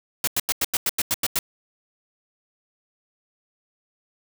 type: noise bursts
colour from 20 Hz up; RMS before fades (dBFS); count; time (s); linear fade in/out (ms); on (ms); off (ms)
white; -22; 10; 0.24-1.39; 2; 34; 90
effects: none